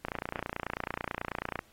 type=click train; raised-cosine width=0.5 ms; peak=-18 dBFS; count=46; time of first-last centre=0.05-1.591 s; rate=29.2 Hz; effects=pink hiss -63 dBFS RMS until 1.72 s + AAC 48 kbps